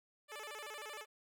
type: tone with vibrato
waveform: 10% pulse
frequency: 504 Hz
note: B4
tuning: 35 cents sharp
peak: -37 dBFS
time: 0.28-1.06 s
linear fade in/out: 50 ms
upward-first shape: square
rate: 13 Hz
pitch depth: 270 cents each way
effects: none